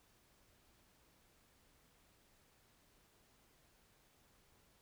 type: silence
effects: pink hiss -71 dBFS RMS until 4.81 s